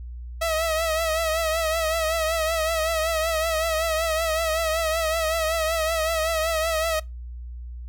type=tone with vibrato; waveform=sawtooth; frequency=645 Hz; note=E5; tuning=38 cents flat; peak=-18 dBFS; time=0.41-7 s; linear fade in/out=10 ms; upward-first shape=triangle; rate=5.3 Hz; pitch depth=68 cents each way; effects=noise-tail reverb RT60 0.2 s tail -22 dB re dry + added 60 Hz sine -33 dBFS peak until 7.88 s